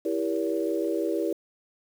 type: chord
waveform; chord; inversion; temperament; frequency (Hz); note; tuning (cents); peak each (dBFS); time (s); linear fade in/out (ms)
sine; E diminished seventh; none; just; 329.6 / 395.6 / 474.7 / 569.6; E4 / G4 / Bb4 / Db5; 0 / +16 / +31 / +47; -28 / -30 / -31 / -32; 0.05-1.33; 5
effects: 8-bit